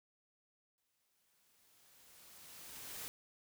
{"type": "noise with exponential growth", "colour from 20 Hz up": "white", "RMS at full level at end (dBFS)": -45, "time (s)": [0.78, 3.08], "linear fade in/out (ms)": 0, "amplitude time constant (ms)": 500, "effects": []}